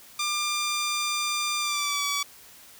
10% pulse tone with pitch glide, 1195 to 1142.4 Hz, D6 to D6, +30 to -48 cents, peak -17 dBFS, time 0.19-2.23 s, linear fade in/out 5 ms, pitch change -78 cents, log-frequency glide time 1.59-2.04 s, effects white hiss -50 dBFS RMS until 2.79 s

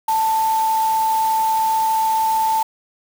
sine tone in noise, 885 Hz, A5, 10 cents sharp, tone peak -15 dBFS, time 0.08-2.63 s, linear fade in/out 5 ms, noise white, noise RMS -32 dBFS, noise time 0.08-2.63 s, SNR +14 dB, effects none

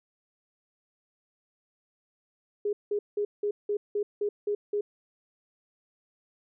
sine tone bursts, 412.6 Hz, G#4, 11 cents flat, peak -25 dBFS, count 9, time 2.65-4.81 s, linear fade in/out 5 ms, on 80 ms, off 180 ms, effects none

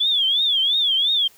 sine tone with vibrato, 3392 Hz, G#7, 36 cents sharp, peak -16 dBFS, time 0-1.28 s, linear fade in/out 10 ms, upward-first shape triangle, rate 2.9 Hz, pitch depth 180 cents each way, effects white hiss -52 dBFS RMS until 1.37 s

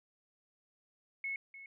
sine tone with echo, 2191 Hz, C#7, 21 cents flat, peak -35 dBFS, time 1.24-1.36 s, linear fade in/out 2 ms, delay 300 ms, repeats 1, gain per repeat -13 dB, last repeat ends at 1.66 s, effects none

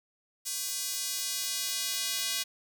square tone with high-pass filter sweep, 224 Hz, A3, 31 cents sharp, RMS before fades -33 dBFS, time 0.45-2.44 s, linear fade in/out 20 ms, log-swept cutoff 6200 to 3500 Hz, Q 1, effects none

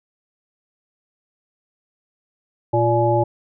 harmonic tone with a mistuned harmonic, 116.54 Hz, A#2, in tune, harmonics 1 / 3 / 5 / 7, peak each -20 / -20 / -20 / -20 dBFS, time 2.73-3.24 s, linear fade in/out 10 ms, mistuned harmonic 7, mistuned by +60 cents, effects none

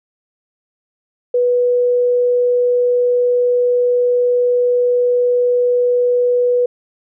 sine tone, 490.5 Hz, B4, 12 cents flat, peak -11 dBFS, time 1.34-6.66 s, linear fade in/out 5 ms, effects none

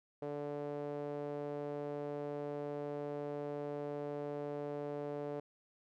sawtooth tone with band-pass filter, 145.6 Hz, D3, 15 cents flat, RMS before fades -41 dBFS, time 0.22-5.4 s, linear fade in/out 5 ms, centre 500 Hz, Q 2.6, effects none

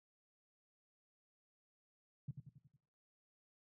sine tone with echo, 139.6 Hz, C#3, 13 cents sharp, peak -39 dBFS, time 2.28-2.31 s, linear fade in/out 5 ms, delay 91 ms, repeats 5, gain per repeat -5 dB, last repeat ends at 2.765 s, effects noise-tail reverb RT60 0.7 s tail -19 dB re dry + high-pass 80 Hz 12 dB/octave

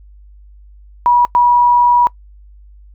sine tone bursts at uneven times, 968 Hz, B5, 35 cents flat, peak -7 dBFS, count 2, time 1.06-1.25 / 1.35-2.07 s, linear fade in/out 0 ms, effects noise-tail reverb RT60 0.1 s tail -23 dB re dry + added 50 Hz sine -38 dBFS peak until 2.94 s

